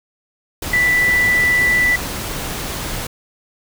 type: tone in noise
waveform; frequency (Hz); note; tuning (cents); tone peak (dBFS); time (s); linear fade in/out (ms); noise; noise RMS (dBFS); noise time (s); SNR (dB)
sine; 1975.5; B6; 0; -12; 0.73-1.96; 5; pink; -25; 0.62-3.07; +10
effects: none